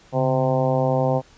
harmonic tone with a mistuned harmonic, 130 Hz, C3, 11 cents flat, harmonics 1 / 2 / 3 / 4 / 5 / 6 / 7 / 8, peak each -22 / -27 / -30 / -22 / -26 / -27 / -30 / -37 dBFS, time 0.12-1.22 s, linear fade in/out 50 ms, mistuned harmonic 1, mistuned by +100 cents, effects pink hiss -52 dBFS RMS until 1.37 s + resampled to 16000 Hz

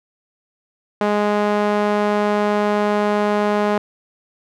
sawtooth tone with band-pass filter, 207.7 Hz, G#3, in tune, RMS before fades -18 dBFS, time 1.01-3.78 s, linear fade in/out 2 ms, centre 720 Hz, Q 0.82, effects none

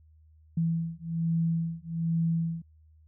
sine beating tone pair, 164.81 / 166.01 Hz, E3 / E3, 0 / +13 cents, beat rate 1.2 Hz, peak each -29 dBFS, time 0.57-2.62 s, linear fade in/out 5 ms, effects added 78 Hz sine -55 dBFS peak until 3.07 s

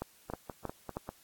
two click trains, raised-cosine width 1 ms, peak -21 / -24 dBFS, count 4 / 5, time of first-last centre 0.02-0.969 / 0.3-1.091 s, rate 3.16 / 5.06 Hz, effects white hiss -62 dBFS RMS until 1.23 s + AAC 64 kbps

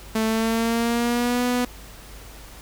sawtooth tone with pitch glide, 220.8 to 246.4 Hz, A3 to B3, +6 to -4 cents, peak -16 dBFS, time 0.15-1.65 s, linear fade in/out 5 ms, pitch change +190 cents, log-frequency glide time 0.25-1.44 s, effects added 50 Hz sine -42 dBFS peak until 2.61 s + pink hiss -44 dBFS RMS until 2.61 s

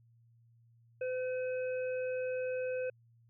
harmonic tone, 509 Hz, C5, 48 cents flat, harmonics 1 / 3 / 5, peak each -33 / -47 / -47 dBFS, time 1.01-2.9 s, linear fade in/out 5 ms, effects added 116 Hz sine -62 dBFS peak until 3.29 s

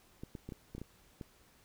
clicks, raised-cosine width 3 ms, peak -30 dBFS, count 8, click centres 0.235 / 0.352 / 0.49 / 0.522 / 0.75 / 0.781 / 0.816 / 1.212 s, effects pink hiss -65 dBFS RMS until 1.64 s

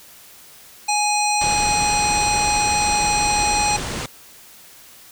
harmonic tone, 833 Hz, G#5, 5 cents sharp, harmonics 1 / 3 / 5 / 7 / 9 / 10, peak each -19 / -24 / -26 / -27 / -29 / -29 dBFS, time 0.88-3.77 s, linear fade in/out 10 ms
pink low-pass noise, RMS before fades -27 dBFS, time 1.41-4.06 s, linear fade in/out 2 ms, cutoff 9400 Hz, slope 48 dB/octave
effects white hiss -45 dBFS RMS until 5.11 s

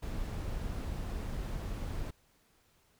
brown noise, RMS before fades -37 dBFS, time 0.02-2.11 s, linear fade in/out 10 ms, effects pink hiss -69 dBFS RMS until 2.99 s

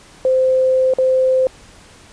sine tone with dropouts, 519 Hz, C5, 14 cents flat, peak -11 dBFS, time 0.25-1.47 s, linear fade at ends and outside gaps 1 ms, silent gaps 0.937-0.985 s, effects pink hiss -44 dBFS RMS until 2.12 s + resampled to 22050 Hz

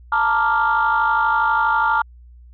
sine chord, Bb major seventh, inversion third, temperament equal, 880 / 932.3 / 1174.7 / 1396.9 Hz, A5 / Bb5 / D6 / F6, 0 / 0 / 0 / 0 cents, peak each -19 / -21 / -21 / -18 dBFS, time 0.12-2.02 s, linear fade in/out 5 ms, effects tanh soft clip ceiling -8 dBFS + added 60 Hz sine -41 dBFS peak until 2.53 s

